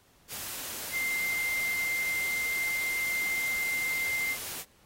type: tone in noise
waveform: sine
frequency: 2093 Hz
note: C7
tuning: in tune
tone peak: -28 dBFS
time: 0.91-4.37 s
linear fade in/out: 50 ms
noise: white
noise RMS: -38 dBFS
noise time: 0.28-4.65 s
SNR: +7 dB
effects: pink hiss -63 dBFS RMS until 4.85 s + AAC 48 kbps